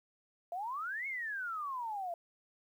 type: exponential two-way sweep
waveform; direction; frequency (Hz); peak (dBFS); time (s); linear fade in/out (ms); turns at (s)
sine; up then down; 669 to 2217 to 669; -36; 0.52-2.14; 2; 1.07
effects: 11-bit